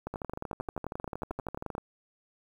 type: two click trains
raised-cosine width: 1 ms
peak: -22 / -21 dBFS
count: 22 / 20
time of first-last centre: 0.14-1.781 / 0.07-1.751 s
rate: 12.8 / 11.3 Hz
effects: 9-bit